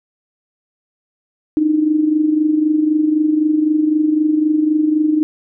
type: tone with amplitude modulation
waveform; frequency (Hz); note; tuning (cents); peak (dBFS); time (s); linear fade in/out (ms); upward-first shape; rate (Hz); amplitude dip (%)
sine; 307.3; D#4; -21; -9; 1.57-5.23; 0; sine; 23.9; 60
effects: none